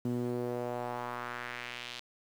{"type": "tone with band-pass filter sweep", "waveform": "sawtooth", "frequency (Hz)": 121.7, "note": "B2", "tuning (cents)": -25, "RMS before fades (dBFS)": -37, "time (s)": [0.05, 2], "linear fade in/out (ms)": 0, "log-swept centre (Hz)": [250, 3700], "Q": 1.9, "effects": ["9-bit"]}